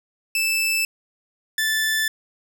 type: tone pair in turn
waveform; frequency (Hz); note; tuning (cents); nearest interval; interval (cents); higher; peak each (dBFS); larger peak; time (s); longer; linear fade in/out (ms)
sawtooth; 2637 / 1756.3; E7 / A6; 0 / -4; perfect fifth; 704; first; -16; neither; 0.35-0.85 / 1.58-2.08; neither; 2
effects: none